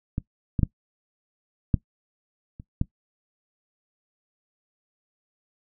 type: clicks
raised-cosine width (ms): 5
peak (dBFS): -14 / -11 / -7 / -6 / -27 / -10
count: 6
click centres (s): 0.181 / 0.592 / 0.632 / 1.742 / 2.599 / 2.814
effects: noise-tail reverb RT60 0.1 s tail -19 dB re dry